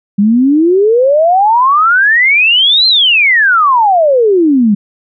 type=exponential two-way sweep; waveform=sine; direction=up then down; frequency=196 to 4196 to 196 Hz; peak=-5 dBFS; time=0.18-4.75 s; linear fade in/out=10 ms; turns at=2.87 s; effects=none